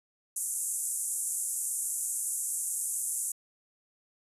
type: band-pass noise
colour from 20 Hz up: white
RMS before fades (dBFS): -33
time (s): 0.36-3.32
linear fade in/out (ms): 5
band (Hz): 7200 to 11000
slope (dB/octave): 48
effects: resampled to 32000 Hz